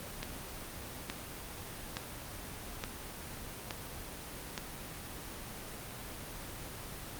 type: click train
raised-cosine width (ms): 0.2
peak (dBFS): -18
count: 6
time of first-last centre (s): 0.23-4.578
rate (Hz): 1.15
effects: pink hiss -44 dBFS RMS until 7.19 s + Opus 24 kbps